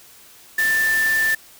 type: tone in noise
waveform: sine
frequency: 1773 Hz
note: A6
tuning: 13 cents sharp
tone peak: -16 dBFS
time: 0.58-1.35 s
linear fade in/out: 5 ms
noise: white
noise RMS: -29 dBFS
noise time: 0.58-1.35 s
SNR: +10 dB
effects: white hiss -47 dBFS RMS until 1.59 s